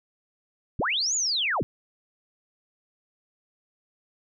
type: linear two-way sweep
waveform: sine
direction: up then down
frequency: 30.48 to 7040 to 30.48 Hz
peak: -23 dBFS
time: 0.79-1.63 s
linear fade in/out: 0 ms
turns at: 1.15 s
effects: none